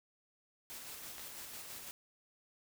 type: noise with tremolo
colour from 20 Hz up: white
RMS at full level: -47 dBFS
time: 0.7-1.91 s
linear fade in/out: 0 ms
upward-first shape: square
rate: 6 Hz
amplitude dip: 25%
type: clicks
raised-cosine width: 0.2 ms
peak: -31 dBFS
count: 2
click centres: 1.182 / 1.196 s
effects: none